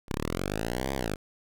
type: linear two-way sweep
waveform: 5% pulse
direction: up then down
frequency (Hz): 31.26 to 69.8 to 45.07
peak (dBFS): -18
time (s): 0.08-1.16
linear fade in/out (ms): 10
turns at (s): 0.94
effects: none